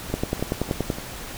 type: two click trains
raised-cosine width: 2 ms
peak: -20 / -9 dBFS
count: 4 / 9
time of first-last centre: 0.1-0.985 / 0.14-0.902 s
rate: 3.39 / 10.5 Hz
effects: pink hiss -36 dBFS RMS until 1.37 s